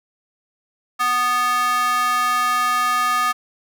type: tone with high-pass filter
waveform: square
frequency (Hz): 246.9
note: B3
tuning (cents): 0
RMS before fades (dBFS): -19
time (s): 0.99-3.33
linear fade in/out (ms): 20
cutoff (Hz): 1200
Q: 3.7
effects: none